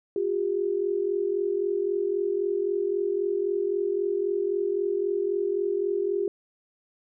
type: tone pair together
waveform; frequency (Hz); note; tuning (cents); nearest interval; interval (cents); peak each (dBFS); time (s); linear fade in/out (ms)
sine; 357.7 / 401.5; F4 / G4; +41 / +41; major second; 200; -28 / -25; 0.16-6.28; 2
effects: none